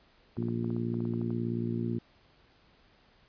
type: clicks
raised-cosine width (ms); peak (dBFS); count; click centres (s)
1; -34; 12; 0.369 / 0.426 / 0.485 / 0.645 / 0.704 / 0.765 / 0.942 / 1.005 / 1.053 / 1.137 / 1.215 / 1.305
type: harmonic tone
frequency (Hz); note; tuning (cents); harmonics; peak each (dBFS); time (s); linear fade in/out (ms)
58.27; A#1; 0; 2 / 3 / 4 / 5 / 6 / 7; -34 / -38 / -33 / -44 / -37 / -48; 0.37-1.99; 10
effects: pink hiss -63 dBFS RMS until 3.28 s + resampled to 11025 Hz